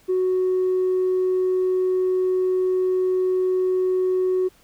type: tone with tanh clipping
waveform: triangle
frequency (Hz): 370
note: F#4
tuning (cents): 0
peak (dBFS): -18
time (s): 0.08-4.49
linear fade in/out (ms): 20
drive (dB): 5
effects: pink hiss -56 dBFS RMS until 4.63 s